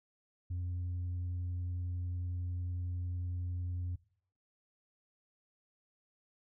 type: tone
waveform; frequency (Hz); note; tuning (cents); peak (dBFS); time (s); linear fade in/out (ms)
sine; 88.9; F2; +31; -32; 0.5-3.96; 10
effects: noise-tail reverb RT60 0.6 s tail -22 dB re dry + tanh soft clip ceiling -33 dBFS